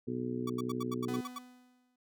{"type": "harmonic tone", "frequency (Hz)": 61.74, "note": "B1", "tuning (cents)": 0, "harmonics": [2, 3, 4, 5, 6, 7], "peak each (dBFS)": [-42, -48, -36, -44, -40, -42], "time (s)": [0.07, 1.21], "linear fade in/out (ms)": 10}
{"type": "tone bursts", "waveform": "45% pulse", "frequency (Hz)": 1143, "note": "D6", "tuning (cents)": -47, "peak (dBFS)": -38, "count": 9, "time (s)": [0.47, 1.386], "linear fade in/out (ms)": 5, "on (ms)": 28, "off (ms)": 83}
{"type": "tone with exponential decay", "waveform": "45% pulse", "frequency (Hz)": 249.8, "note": "B3", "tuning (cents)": 20, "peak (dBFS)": -35, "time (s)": [1.08, 1.96], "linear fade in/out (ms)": 5, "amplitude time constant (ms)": 190}
{"effects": []}